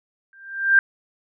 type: tone with exponential growth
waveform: sine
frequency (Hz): 1584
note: G6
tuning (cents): +18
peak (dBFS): -8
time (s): 0.33-0.79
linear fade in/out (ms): 1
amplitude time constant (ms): 98
effects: none